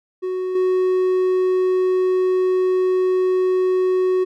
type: tone with level steps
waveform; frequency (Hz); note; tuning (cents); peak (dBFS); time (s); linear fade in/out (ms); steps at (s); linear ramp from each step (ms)
triangle; 370; F#4; 0; -19 / -13; 0.22-4.25; 20; 0.55; 5
effects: none